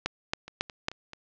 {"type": "two click trains", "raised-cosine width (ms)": 0.2, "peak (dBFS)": [-24, -9], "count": [4, 4], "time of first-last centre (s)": [[0.48, 1.134], [0.06, 0.884]], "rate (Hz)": [4.59, 3.64], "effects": ["low-pass 5000 Hz 12 dB/octave"]}